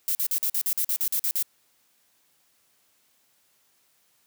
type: noise bursts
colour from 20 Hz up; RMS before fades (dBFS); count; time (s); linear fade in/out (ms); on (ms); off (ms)
violet; -25; 12; 0.08-1.426; 0; 70; 46
effects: white hiss -66 dBFS RMS until 4.26 s + high-pass 80 Hz 12 dB/octave